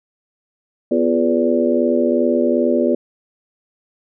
harmonic tone with a mistuned harmonic, 82.6 Hz, E2, 4 cents sharp, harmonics 3 / 4 / 5 / 6 / 7, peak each -18 / -19 / -21 / -22 / -20 dBFS, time 0.91-2.95 s, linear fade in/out 5 ms, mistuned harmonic 4, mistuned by +68 cents, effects none

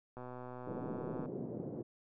click train, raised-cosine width 1 ms, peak -33 dBFS, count 137, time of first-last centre 0.17-1.258 s, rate 125 Hz
white band-pass noise, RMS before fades -42 dBFS, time 0.66-1.83 s, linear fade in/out 20 ms, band 120 to 450 Hz, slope 24 dB/octave
effects none

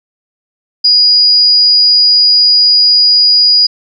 sine tone, 4898 Hz, D#8, 28 cents flat, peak -4 dBFS, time 0.84-3.67 s, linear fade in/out 10 ms, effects none

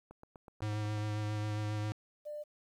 click train, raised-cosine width 1 ms, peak -37 dBFS, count 8, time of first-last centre 0.11-0.977 s, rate 8.07 Hz
square tone with vibrato, 105.9 Hz, G#2, 34 cents sharp, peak -34 dBFS, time 0.62-1.92 s, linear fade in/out 0 ms, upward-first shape sine, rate 7.4 Hz, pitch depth 16 cents each way
sine tone, 596 Hz, D5, 25 cents sharp, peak -39 dBFS, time 2.25-2.44 s, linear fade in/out 20 ms
effects low-pass 7000 Hz 12 dB/octave + 11-bit

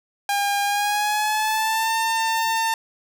sawtooth tone with pitch glide, 807 to 900.6 Hz, G#5 to A5, -50 to +40 cents, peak -16 dBFS, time 0.29-2.74 s, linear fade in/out 2 ms, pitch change +190 cents, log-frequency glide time 0.63-1.93 s, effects none

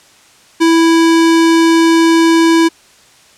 square tone, 329.6 Hz, E4, in tune, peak -7 dBFS, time 0.6-2.69 s, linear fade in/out 20 ms, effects white hiss -45 dBFS RMS until 3.37 s + low-pass 8000 Hz 12 dB/octave

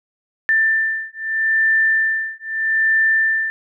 sine beating tone pair, 1779 / 1779.79 Hz, A6 / A6, +19 / +19 cents, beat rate 0.79 Hz, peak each -18 dBFS, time 0.49-3.5 s, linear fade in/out 0 ms, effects none

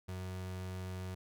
35% pulse tone, 92.5 Hz, F#2, in tune, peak -38 dBFS, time 0.08-1.15 s, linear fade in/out 10 ms, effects none

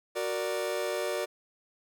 40% pulse chord, Gb augmented, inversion none, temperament equal with one note detuned, 370 / 466.2 / 589 Hz, Gb4 / Bb4 / D5, 0 / 0 / +5 cents, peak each -34 / -34 / -32 dBFS, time 0.15-1.26 s, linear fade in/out 20 ms, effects none

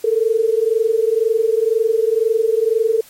sine tone pair together, 437 / 459 Hz, A4 / A#4, -12 / -27 cents, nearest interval minor second, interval 85 cents, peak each -16 dBFS, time 0.04-3.01 s, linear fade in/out 5 ms, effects white hiss -45 dBFS RMS until 3.09 s + MP3 64 kbps

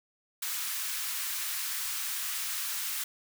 white high-pass noise, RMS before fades -34 dBFS, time 0.42-3.04 s, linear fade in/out 5 ms, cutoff 1100 Hz, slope 24 dB/octave, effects none

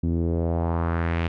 sawtooth tone with low-pass filter sweep, 83.7 Hz, E2, 27 cents sharp, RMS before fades -24 dBFS, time 0.03-1.28 s, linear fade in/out 5 ms, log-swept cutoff 250 to 2800 Hz, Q 2.1, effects none

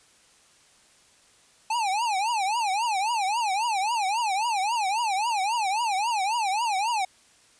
square tone with vibrato, 851 Hz, G#5, 42 cents sharp, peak -24 dBFS, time 1.7-7.05 s, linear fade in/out 5 ms, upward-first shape triangle, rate 3.7 Hz, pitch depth 250 cents each way, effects white hiss -58 dBFS RMS until 7.59 s + resampled to 22050 Hz

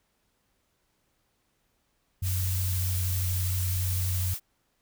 sine tone with pitch glide, 92.1 to 91.2 Hz, F#2 to F#2, -7 to -24 cents, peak -26 dBFS, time 2.22-4.34 s, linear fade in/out 5 ms, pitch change -17 cents, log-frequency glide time 2.48-2.92 s
blue noise, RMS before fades -34 dBFS, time 2.22-4.4 s, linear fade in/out 50 ms
effects pink hiss -73 dBFS RMS until 4.81 s

